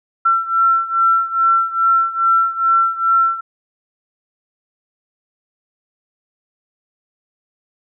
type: beating tone pair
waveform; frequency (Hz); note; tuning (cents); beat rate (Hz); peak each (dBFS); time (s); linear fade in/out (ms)
sine; 1348 / 1350.4; E6 / E6; +38 / +41; 2.4; -14 / -17; 0.25-3.41; 10
effects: none